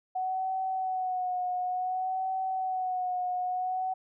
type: tone with vibrato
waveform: sine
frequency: 742 Hz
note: F#5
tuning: 5 cents sharp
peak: -28 dBFS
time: 0.15-3.94 s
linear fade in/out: 10 ms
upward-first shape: sine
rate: 0.56 Hz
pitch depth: 38 cents each way
effects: none